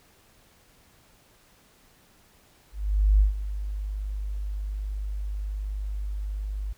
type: tone with ADSR envelope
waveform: sine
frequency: 50.6 Hz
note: G#1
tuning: 44 cents flat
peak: -14 dBFS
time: 2.72-6.73 s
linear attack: 480 ms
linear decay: 130 ms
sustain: -14 dB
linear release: 7 ms
effects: pink hiss -59 dBFS RMS until 6.77 s